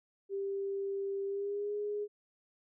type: tone with pitch glide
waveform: sine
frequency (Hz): 394.4 to 414.5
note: G4 to G#4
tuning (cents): +11 to -3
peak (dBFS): -33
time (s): 0.29-2.08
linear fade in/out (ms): 50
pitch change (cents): +86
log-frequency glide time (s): 1.26-1.74
effects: none